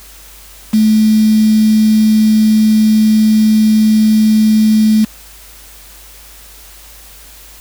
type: tone with quantisation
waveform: sine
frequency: 216.6 Hz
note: A3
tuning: 27 cents flat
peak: -6 dBFS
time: 0.73-5.05 s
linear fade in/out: 10 ms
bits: 4
effects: added 50 Hz sine -40 dBFS peak until 7.6 s + white hiss -38 dBFS RMS until 7.6 s